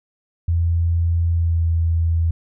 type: tone with pitch glide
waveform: sine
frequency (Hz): 84.4 to 82.9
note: E2 to E2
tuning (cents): +41 to +10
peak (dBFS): -15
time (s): 0.48-2.31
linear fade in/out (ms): 5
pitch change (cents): -31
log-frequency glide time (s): 1.31-1.67
effects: none